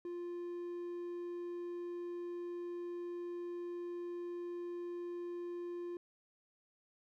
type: tone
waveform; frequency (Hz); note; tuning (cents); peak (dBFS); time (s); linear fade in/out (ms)
triangle; 349.2; F4; 0; -38; 0.05-5.97; 2
effects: none